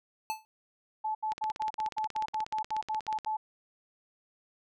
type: tone with exponential decay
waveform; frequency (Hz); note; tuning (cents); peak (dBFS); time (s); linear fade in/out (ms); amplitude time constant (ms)
square; 873; A5; -14; -28; 0.3-0.45; 0; 32
type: tone bursts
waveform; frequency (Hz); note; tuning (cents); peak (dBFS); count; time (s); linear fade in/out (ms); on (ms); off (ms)
sine; 866; A5; -28; -29; 13; 1.04-3.37; 10; 110; 75
type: click train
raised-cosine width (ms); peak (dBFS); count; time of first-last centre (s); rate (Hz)
0.2; -23; 33; 1.32-3.248; 16.6
effects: none